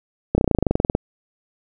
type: slowing click train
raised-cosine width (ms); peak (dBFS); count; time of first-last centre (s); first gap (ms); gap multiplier
2; -3; 16; 0.35-0.951; 30; 1.04
effects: none